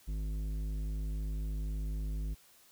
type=tone with tanh clipping; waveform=sine; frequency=51.91 Hz; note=G#1; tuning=in tune; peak=-35 dBFS; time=0.07-2.35 s; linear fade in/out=20 ms; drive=12 dB; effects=white hiss -62 dBFS RMS until 2.71 s